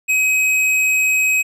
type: tone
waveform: square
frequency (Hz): 2535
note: D#7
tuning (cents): +32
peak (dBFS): -14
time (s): 0.08-1.43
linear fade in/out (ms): 20
effects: low-pass 12000 Hz 12 dB/octave